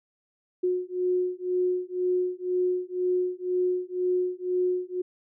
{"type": "beating tone pair", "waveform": "sine", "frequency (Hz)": [362.1, 364.1], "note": ["F#4", "F#4"], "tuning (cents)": [-37, -28], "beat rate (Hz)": 2, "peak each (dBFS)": -27, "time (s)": [0.63, 5.02], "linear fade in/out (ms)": 10, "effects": []}